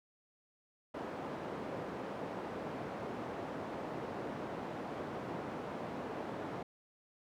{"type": "band-pass noise", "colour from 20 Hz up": "white", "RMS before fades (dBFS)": -42, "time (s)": [0.94, 6.63], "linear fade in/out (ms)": 5, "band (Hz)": [140, 690], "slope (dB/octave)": 12, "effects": []}